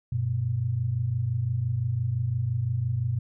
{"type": "tone pair together", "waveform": "sine", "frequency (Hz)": [96.15, 122], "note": ["G2", "B2"], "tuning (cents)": [-33, -21], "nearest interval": "major third", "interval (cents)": 412, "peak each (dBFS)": [-30, -25], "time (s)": [0.12, 3.19], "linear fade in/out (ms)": 5, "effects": []}